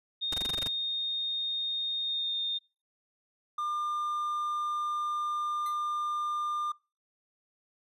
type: tone with pitch glide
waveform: sine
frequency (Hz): 3690 to 3652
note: A#7 to A#7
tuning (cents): -18 to -36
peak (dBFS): -29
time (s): 0.21-2.59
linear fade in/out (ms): 20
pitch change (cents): -18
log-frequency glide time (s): 2.03-2.35
type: noise bursts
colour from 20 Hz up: pink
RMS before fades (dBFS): -36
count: 9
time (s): 0.32-0.676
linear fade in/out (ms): 5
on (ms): 20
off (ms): 22
type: tone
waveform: triangle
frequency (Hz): 1200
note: D6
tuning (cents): +37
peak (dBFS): -28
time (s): 3.58-6.72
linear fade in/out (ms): 5
type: tone with exponential decay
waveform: 5% pulse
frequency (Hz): 2042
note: C7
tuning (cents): -43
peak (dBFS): -33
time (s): 5.66-5.82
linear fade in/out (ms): 1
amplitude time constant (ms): 34
effects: noise-tail reverb RT60 0.3 s tail -23 dB re dry + resampled to 32000 Hz